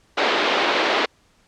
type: band-pass noise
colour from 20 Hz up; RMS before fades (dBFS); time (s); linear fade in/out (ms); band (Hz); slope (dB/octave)
pink; -20; 0.17-1.06; 10; 330 to 4000; 24
effects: pink hiss -59 dBFS RMS until 1.47 s + low-pass 8000 Hz 12 dB/octave